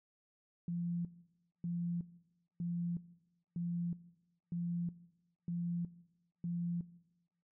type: tone bursts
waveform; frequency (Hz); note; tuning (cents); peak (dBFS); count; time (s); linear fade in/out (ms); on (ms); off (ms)
sine; 172.5; F3; -21; -35; 7; 0.68-6.81; 2; 370; 590
effects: noise-tail reverb RT60 1.0 s tail -18 dB re dry